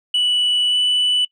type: tone with pitch glide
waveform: sine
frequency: 2957 to 2976 Hz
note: F#7 to F#7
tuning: -2 to +9 cents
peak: -12 dBFS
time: 0.14-1.25 s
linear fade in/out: 5 ms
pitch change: +11 cents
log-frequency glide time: 0.7-0.75 s
effects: noise-tail reverb RT60 0.1 s tail -24 dB re dry + tanh soft clip ceiling -13 dBFS